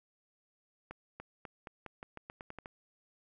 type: accelerating click train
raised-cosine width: 0.5 ms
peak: -29 dBFS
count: 12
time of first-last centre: 0.91-2.659 s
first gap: 290 ms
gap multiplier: 0.87
effects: none